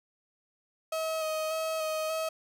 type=tone with vibrato; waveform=35% pulse; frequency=634 Hz; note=D#5; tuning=32 cents sharp; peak=-28 dBFS; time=0.92-2.29 s; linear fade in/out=5 ms; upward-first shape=square; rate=1.7 Hz; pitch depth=16 cents each way; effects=none